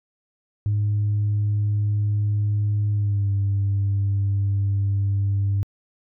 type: tone with pitch glide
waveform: sine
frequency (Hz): 103.83 to 99.43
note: G#2 to G2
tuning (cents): 0 to +25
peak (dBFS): -17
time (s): 0.66-5.63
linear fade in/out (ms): 0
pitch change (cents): -75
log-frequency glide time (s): 2.92-3.3
effects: tanh soft clip ceiling -16 dBFS